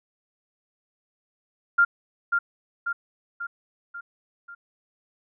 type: tone with echo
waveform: sine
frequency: 1396.9 Hz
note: F6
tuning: in tune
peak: -14 dBFS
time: 1.78-1.85 s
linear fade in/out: 10 ms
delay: 540 ms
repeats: 5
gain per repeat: -5 dB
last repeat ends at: 4.55 s
effects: none